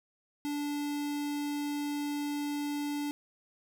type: tone with notch filter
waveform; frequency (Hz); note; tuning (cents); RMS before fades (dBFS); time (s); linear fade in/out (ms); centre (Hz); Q
square; 290.9; D4; -16; -34; 0.45-3.11; 0; 1300; 1.8
effects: none